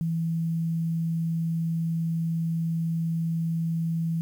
sine tone with quantisation, 164.81 Hz, E3, in tune, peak -24 dBFS, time 0.01-4.21 s, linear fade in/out 0 ms, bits 9, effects none

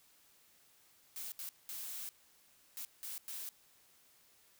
blue noise bursts at uneven times, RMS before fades -44 dBFS, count 6, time 1.16-1.32 / 1.39-1.49 / 1.69-2.09 / 2.77-2.85 / 3.03-3.18 / 3.28-3.49 s, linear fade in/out 0 ms, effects white hiss -67 dBFS RMS until 4.59 s

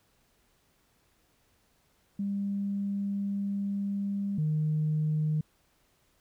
sine tone pair in turn, 199.7 / 153.83 Hz, G3 / D#3, +32 / -19 cents, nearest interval perfect fourth, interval 451 cents, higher first, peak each -28 / -24 dBFS, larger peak second, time 2.19-4.38 / 4.38-5.41 s, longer first, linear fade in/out 5 ms, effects tanh soft clip ceiling -21 dBFS + pink hiss -69 dBFS RMS until 6.2 s

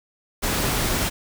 pink noise, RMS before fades -23 dBFS, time 0.42-1.1 s, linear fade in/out 20 ms, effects none

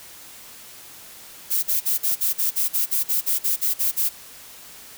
violet noise bursts, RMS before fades -21 dBFS, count 15, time 1.5-4.094 s, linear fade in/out 20 ms, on 130 ms, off 46 ms, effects white hiss -43 dBFS RMS until 4.97 s

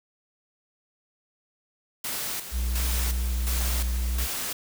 white noise with tremolo, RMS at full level -31 dBFS, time 2.04-4.53 s, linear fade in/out 5 ms, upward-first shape square, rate 1.4 Hz, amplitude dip 60%
triangle tone with vibrato, 61 Hz, B1, 21 cents flat, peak -22 dBFS, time 2.51-4.28 s, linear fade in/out 50 ms, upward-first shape sine, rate 14 Hz, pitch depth 14 cents each way
effects none

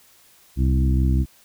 harmonic tone with a mistuned harmonic, 65.41 Hz, C2, in tune, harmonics 1 / 2 / 3 / 4 / 5, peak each -17 / -23 / -27 / -29 / -31 dBFS, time 0.56-1.26 s, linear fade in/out 50 ms, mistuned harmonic 1, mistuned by +52 cents, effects white hiss -54 dBFS RMS until 1.44 s

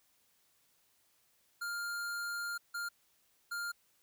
square tone bursts at uneven times, 1403 Hz, F6, 8 cents sharp, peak -37 dBFS, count 3, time 1.61-2.58 / 2.74-2.89 / 3.51-3.72 s, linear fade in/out 10 ms, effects white hiss -72 dBFS RMS until 4.02 s

